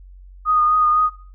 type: tone with vibrato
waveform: sine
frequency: 1235 Hz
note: D#6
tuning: 13 cents flat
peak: -13 dBFS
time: 0.45-1.1 s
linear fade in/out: 50 ms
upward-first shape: triangle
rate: 4 Hz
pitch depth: 23 cents each way
effects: noise-tail reverb RT60 0.4 s tail -18 dB re dry + added 46 Hz sine -39 dBFS peak until 1.34 s